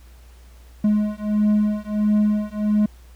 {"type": "beating tone pair", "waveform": "triangle", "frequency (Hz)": [209.7, 211.2], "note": ["G#3", "G#3"], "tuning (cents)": [17, 29], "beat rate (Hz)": 1.5, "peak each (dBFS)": -18, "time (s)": [0.84, 2.86], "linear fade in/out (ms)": 5, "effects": ["added 60 Hz sine -43 dBFS peak until 3.15 s", "pink hiss -55 dBFS RMS until 3.15 s"]}